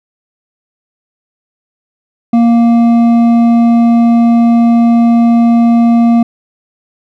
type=tone with hard clipping; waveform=sine; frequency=233.6 Hz; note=A#3; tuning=4 cents sharp; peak=-6 dBFS; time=2.33-6.23 s; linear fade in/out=5 ms; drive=7 dB; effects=none